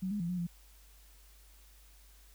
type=tone with pitch steps; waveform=sine; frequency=187.5 / 207.1 / 170.6 / 180 / 172.4 Hz; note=F#3 / G#3 / F3 / F#3 / F3; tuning=+23 / -5 / -40 / -47 / -22 cents; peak=-32 dBFS; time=0.02-0.47 s; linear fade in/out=10 ms; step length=90 ms; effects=added 50 Hz sine -57 dBFS peak until 2.34 s + white hiss -63 dBFS RMS until 2.34 s